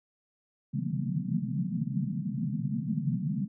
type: band-pass noise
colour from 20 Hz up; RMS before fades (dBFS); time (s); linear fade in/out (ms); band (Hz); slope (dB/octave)
pink; -31; 0.73-3.48; 20; 130 to 240; 96
effects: none